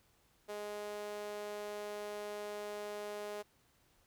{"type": "tone with high-pass filter", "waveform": "sawtooth", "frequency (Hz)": 207.7, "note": "G#3", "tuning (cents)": 0, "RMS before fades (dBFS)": -43, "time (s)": [0.48, 3.43], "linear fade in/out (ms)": 20, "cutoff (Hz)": 500, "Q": 3.5, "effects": ["pink hiss -71 dBFS RMS until 4.06 s"]}